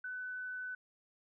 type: tone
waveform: sine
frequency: 1502 Hz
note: F#6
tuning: 26 cents sharp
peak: -39 dBFS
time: 0.04-0.75 s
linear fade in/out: 5 ms
effects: none